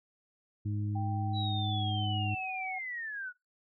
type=harmonic tone; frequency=103.83 Hz; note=G#2; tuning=in tune; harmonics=1 / 2 / 3; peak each=-31 / -41 / -42 dBFS; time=0.65-2.35 s; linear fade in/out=10 ms
type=tone with pitch glide; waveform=sine; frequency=784 to 752.9 Hz; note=G5 to F#5; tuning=0 to +30 cents; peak=-37 dBFS; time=0.95-2.79 s; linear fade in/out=10 ms; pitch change=-70 cents; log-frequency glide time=1.09-1.94 s
type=linear sweep; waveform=sine; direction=down; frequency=3951 to 1439 Hz; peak=-36 dBFS; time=1.33-3.33 s; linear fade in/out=50 ms
effects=noise-tail reverb RT60 0.2 s tail -22 dB re dry